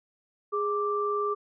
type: tone pair together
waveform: sine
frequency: 413.4 / 1175 Hz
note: G#4 / D6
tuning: -8 / +1 cents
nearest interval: octave + tritone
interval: 1809 cents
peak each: -28 / -28 dBFS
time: 0.52-1.35 s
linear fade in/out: 20 ms
effects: none